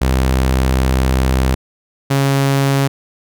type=tone pair in turn; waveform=sawtooth; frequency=65 / 137.73 Hz; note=C2 / C#3; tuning=-11 / -11 cents; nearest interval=octave + minor second; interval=1300 cents; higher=second; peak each=-8 dBFS; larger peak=neither; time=0.01-1.55 / 2.1-2.88 s; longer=first; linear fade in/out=10 ms; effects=none